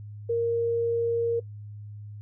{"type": "tone", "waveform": "sine", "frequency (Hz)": 466.2, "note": "A#4", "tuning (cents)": 0, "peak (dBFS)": -22, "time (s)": [0.29, 1.4], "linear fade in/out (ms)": 10, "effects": ["noise-tail reverb RT60 0.1 s tail -20 dB re dry", "added 104 Hz sine -38 dBFS peak until 2.21 s"]}